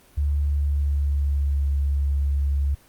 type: tone with pitch glide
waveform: sine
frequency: 72.2 to 70.19 Hz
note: D2 to C#2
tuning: -29 to +22 cents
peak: -19 dBFS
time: 0.17-2.75 s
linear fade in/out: 10 ms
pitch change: -49 cents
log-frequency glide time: 0.4-1.67 s
effects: pink hiss -54 dBFS RMS until 2.88 s + Opus 24 kbps